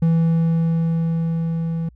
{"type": "tone with level ramp", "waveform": "triangle", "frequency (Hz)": 164.81, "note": "E3", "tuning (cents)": 0, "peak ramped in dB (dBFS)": [-11, -19], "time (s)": [0.02, 1.89], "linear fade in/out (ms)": 5, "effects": ["added 60 Hz sine -46 dBFS peak until 1.95 s"]}